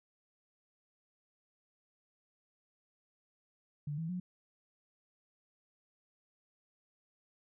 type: tone with pitch steps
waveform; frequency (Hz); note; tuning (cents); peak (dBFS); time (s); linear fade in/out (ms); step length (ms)
sine; 146.83 / 162.92 / 180.77; D3 / E3 / F#3; 0 / -20 / -40; -35; 3.87-4.2; 5; 110
effects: none